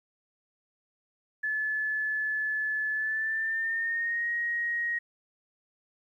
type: tone with pitch glide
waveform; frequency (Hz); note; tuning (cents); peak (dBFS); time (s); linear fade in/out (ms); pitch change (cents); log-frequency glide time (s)
sine; 1727 to 1883.3; A6 to A#6; -33 to +17; -27; 1.43-4.99; 10; +150; 2.93-4.3
effects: 11-bit